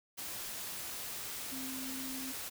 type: tone in noise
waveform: sine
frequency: 262.6 Hz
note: C4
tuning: 6 cents sharp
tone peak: -42 dBFS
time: 1.51-2.33 s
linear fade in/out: 20 ms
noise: white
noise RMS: -42 dBFS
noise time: 0.17-2.5 s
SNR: -3 dB
effects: none